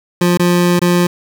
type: tone with dropouts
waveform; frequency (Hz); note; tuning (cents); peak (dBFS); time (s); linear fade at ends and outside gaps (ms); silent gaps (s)
25% pulse; 176; F3; +14; -6; 0.21-1.07; 5; 0.374-0.395 / 0.793-0.816
effects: 7-bit